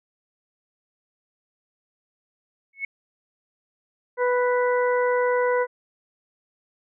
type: tone with exponential growth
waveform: sine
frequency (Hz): 2200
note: C#7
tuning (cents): -14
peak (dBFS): -22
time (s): 2.73-2.85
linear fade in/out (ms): 5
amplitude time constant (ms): 24
type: harmonic tone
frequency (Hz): 493.9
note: B4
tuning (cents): 0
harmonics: 1 / 2 / 3 / 4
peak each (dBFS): -20 / -26 / -30 / -32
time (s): 4.17-5.67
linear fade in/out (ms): 50
effects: none